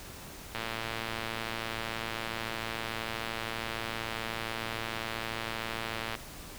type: click train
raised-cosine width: 0.3 ms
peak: -18 dBFS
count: 634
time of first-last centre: 0.55-6.152 s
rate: 113 Hz
effects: pink hiss -46 dBFS RMS until 6.58 s